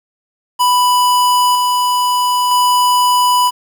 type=tone with tremolo; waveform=square; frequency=990 Hz; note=B5; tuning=4 cents sharp; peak=-10 dBFS; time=0.59-3.51 s; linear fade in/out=20 ms; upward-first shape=square; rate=0.52 Hz; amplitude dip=25%; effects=7-bit